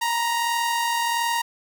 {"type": "tone pair together", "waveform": "sawtooth", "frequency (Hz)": [933.6, 975], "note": ["A#5", "B5"], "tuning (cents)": [2, -23], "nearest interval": "minor second", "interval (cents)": 75, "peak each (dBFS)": [-18, -28], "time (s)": [0.01, 1.42], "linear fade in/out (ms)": 10, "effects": []}